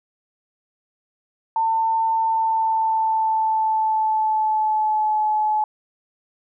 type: tone with pitch glide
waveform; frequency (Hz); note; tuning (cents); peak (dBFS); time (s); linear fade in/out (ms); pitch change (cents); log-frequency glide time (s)
sine; 897 to 856; A5 to A5; +33 to -48; -17; 1.56-5.64; 2; -81; 2.18-5.24
effects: none